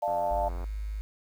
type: chord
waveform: sine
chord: D minor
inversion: none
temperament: equal with one note detuned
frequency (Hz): 596.2 / 698.5 / 880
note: D5 / F5 / A5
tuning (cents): +26 / 0 / 0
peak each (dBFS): -30 / -29 / -31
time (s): 0.02-0.49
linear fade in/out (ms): 10
type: click train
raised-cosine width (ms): 1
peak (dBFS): -29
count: 50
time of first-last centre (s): 0.08-0.641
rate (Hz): 87.3
type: tone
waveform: sine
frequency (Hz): 51.91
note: G#1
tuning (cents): 0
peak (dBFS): -31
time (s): 0.31-1.01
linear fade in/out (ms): 0
effects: 9-bit